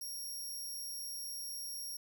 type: tone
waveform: 15% pulse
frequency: 5588 Hz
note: F8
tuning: in tune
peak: -35 dBFS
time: 0.01-1.97 s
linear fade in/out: 5 ms
effects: none